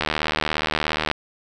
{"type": "click train", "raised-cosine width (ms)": 0.3, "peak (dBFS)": -5, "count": 86, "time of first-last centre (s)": [0.01, 1.114], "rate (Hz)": 77, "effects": []}